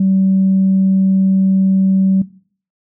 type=tone; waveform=sine; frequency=191.3 Hz; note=G3; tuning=42 cents flat; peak=-9 dBFS; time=0-2.22 s; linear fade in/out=5 ms; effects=noise-tail reverb RT60 0.5 s tail -19 dB re dry + tanh soft clip ceiling -5 dBFS